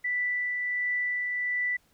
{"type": "tone with tremolo", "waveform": "sine", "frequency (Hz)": 1975.5, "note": "B6", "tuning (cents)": 0, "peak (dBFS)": -25, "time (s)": [0.04, 1.77], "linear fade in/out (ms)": 10, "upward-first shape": "triangle", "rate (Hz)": 1.4, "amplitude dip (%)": 30, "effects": ["pink hiss -66 dBFS RMS until 1.93 s"]}